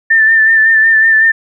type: tone with vibrato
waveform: sine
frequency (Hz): 1782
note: A6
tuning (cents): +22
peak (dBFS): -5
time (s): 0.1-1.32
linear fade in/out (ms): 10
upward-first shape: sine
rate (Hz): 5.4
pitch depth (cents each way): 31
effects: none